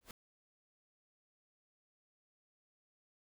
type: noise with exponential growth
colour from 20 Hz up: pink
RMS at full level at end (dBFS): -45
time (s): 0.01-0.11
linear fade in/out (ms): 1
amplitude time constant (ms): 20
effects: none